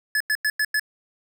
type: tone bursts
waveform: square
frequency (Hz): 1716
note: A6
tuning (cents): -44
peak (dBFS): -20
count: 5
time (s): 0.15-0.796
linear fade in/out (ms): 2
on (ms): 54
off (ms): 94
effects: none